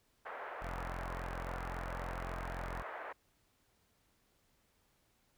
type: band-pass noise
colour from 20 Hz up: pink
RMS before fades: -45 dBFS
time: 0.25-3.13 s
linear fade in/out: 10 ms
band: 530 to 1800 Hz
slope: 24 dB/octave
type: tone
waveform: sawtooth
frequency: 43.66 Hz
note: F1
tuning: in tune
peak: -37 dBFS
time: 0.61-2.83 s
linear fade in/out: 20 ms
effects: pink hiss -74 dBFS RMS until 5.37 s